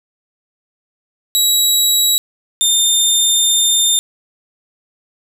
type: tone pair in turn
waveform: 20% pulse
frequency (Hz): 3878 / 3614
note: B7 / A7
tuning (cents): -32 / +46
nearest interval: minor second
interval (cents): 122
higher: first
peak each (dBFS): -5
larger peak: neither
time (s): 1.35-2.18 / 2.61-3.99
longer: second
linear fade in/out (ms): 0
effects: none